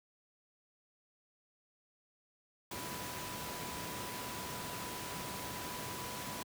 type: tone in noise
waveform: sine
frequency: 987.8 Hz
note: B5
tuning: in tune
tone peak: -47 dBFS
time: 2.71-6.43 s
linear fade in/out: 5 ms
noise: pink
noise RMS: -42 dBFS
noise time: 2.71-6.43 s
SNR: -8 dB
effects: high-pass 100 Hz 12 dB/octave